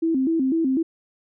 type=tone with vibrato; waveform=sine; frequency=293.7 Hz; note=D4; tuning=in tune; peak=-18 dBFS; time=0.02-0.83 s; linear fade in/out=10 ms; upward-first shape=square; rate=4 Hz; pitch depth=190 cents each way; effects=none